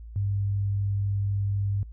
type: tone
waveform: sine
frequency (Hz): 100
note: G2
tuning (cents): +35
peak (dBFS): -24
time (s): 0.16-1.83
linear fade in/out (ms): 0
effects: noise-tail reverb RT60 0.1 s tail -21 dB re dry + added 56 Hz sine -39 dBFS peak until 1.92 s